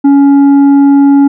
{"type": "tone with tanh clipping", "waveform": "sine", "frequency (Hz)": 280, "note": "C#4", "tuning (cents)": 18, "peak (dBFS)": -3, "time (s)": [0.04, 1.28], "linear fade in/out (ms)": 10, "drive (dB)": 6, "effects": []}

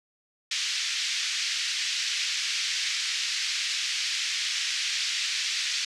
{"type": "band-pass noise", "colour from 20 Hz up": "white", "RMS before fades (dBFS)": -29, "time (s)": [0.51, 5.85], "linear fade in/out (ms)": 5, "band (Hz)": [1900, 5800], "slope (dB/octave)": 24, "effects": ["low-pass 10000 Hz 12 dB/octave"]}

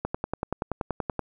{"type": "click train", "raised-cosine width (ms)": 1, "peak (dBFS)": -13, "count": 13, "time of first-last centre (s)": [0.05, 1.193], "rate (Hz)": 10.5, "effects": []}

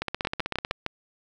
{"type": "two click trains", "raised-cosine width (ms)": 0.3, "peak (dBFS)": [-11, -12], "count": [5, 12], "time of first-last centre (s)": [[0.25, 0.863], [0.02, 0.712]], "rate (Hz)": [6.52, 15.9], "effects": []}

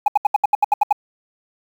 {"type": "tone bursts", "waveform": "sine", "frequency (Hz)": 830.6, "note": "G#5", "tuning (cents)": 0, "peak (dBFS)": -7, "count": 10, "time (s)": [0.06, 0.927], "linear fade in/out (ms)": 5, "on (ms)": 21, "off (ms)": 73, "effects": ["tanh soft clip ceiling -9 dBFS", "7-bit"]}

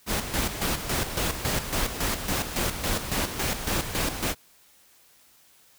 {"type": "noise with tremolo", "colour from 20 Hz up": "pink", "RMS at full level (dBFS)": -26, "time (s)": [0.06, 4.35], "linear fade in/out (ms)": 50, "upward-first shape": "square", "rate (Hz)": 3.6, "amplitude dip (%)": 60, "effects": ["white hiss -58 dBFS RMS until 5.78 s"]}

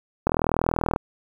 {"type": "click train", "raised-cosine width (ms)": 1, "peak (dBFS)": -7, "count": 29, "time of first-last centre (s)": [0.27, 0.961], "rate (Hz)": 40.5, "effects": ["7-bit"]}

